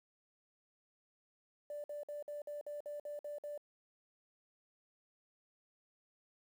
sine tone bursts, 587.3 Hz, D5, in tune, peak -40 dBFS, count 10, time 1.7-3.577 s, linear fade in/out 2 ms, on 140 ms, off 53 ms, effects tanh soft clip ceiling -37 dBFS + 11-bit

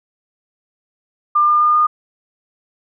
sine tone with pitch steps, 1197 / 1204.6 / 1212.3 / 1220 Hz, D6 / D6 / D#6 / D#6, +33 / +44 / -45 / -34 cents, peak -10 dBFS, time 1.35-1.87 s, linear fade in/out 10 ms, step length 130 ms, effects none

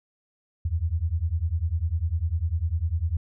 sine beating tone pair, 77.78 / 87.78 Hz, D#2 / F2, 0 / +9 cents, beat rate 10 Hz, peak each -26 dBFS, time 0.65-3.17 s, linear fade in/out 5 ms, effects none

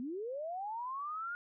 sine linear sweep, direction up, 233.1 to 1441 Hz, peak -37 dBFS, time 0-1.35 s, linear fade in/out 0 ms, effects none

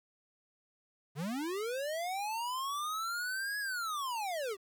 square linear two-way sweep, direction up then down, 130 to 1689 to 366.7 Hz, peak -35 dBFS, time 1.15-4.57 s, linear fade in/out 50 ms, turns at 3.59 s, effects 11-bit

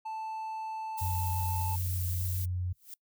triangle tone, 880 Hz, A5, in tune, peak -33 dBFS, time 0.05-1.76 s, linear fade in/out 10 ms
violet noise, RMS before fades -39 dBFS, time 0.97-2.46 s, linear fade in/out 20 ms
sine tone with pitch glide, 90.7 to 90.18 Hz, F#2 to F#2, -34 to -44 cents, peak -30 dBFS, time 1.01-2.73 s, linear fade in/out 10 ms, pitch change -10 cents, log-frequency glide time 1.53-1.72 s
violet noise with exponential growth, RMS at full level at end -41 dBFS, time 2.71-2.94 s, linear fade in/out 2 ms, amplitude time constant 48 ms
effects noise-tail reverb RT60 0.1 s tail -24 dB re dry

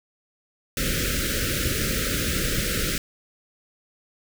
pink band-stop noise, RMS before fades -25 dBFS, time 0.77-2.98 s, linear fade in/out 2 ms, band 580 to 1300 Hz, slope 96 dB/octave, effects none

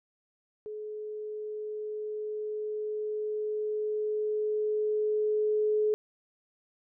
sine tone with level ramp, 425.8 Hz, G#4, 43 cents sharp, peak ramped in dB -36 to -23 dBFS, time 0.66-5.94 s, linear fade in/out 0 ms, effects none

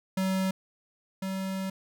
square tone pair in turn, 189.6 / 191.03 Hz, F#3 / G3, +43 / -44 cents, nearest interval unison, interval 13 cents, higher second, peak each -26 / -31 dBFS, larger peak first, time 0.17-0.51 / 1.22-1.7 s, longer second, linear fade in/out 5 ms, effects none

